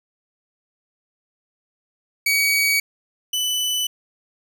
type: tone pair in turn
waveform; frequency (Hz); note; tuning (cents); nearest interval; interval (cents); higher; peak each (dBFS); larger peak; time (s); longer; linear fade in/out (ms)
sawtooth; 2261 / 2990; C#7 / F#7; +34 / +17; perfect fourth; 483; second; -13 / -17; first; 2.26-2.8 / 3.33-3.87; neither; 5
effects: none